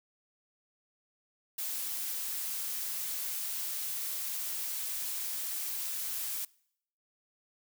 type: noise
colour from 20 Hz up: blue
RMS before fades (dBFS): -36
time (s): 1.58-6.45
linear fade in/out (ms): 5
effects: noise-tail reverb RT60 0.7 s tail -24 dB re dry